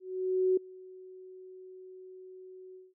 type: tone with ADSR envelope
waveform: sine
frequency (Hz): 372.1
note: F#4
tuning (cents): +10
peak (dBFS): -22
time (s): 0-2.94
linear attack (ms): 570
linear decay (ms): 5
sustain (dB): -24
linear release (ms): 190
effects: none